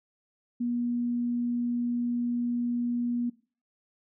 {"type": "tone", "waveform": "sine", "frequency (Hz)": 240.5, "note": "B3", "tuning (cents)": -46, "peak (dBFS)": -26, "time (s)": [0.6, 3.3], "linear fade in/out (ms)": 10, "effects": ["noise-tail reverb RT60 0.4 s tail -20 dB re dry"]}